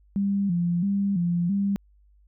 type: tone with vibrato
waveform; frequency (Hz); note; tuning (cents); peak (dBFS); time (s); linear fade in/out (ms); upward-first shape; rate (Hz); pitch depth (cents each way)
sine; 185.7; F#3; +7; -21; 0.16-1.76; 0; square; 1.5; 120
effects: added 50 Hz sine -55 dBFS peak until 2.27 s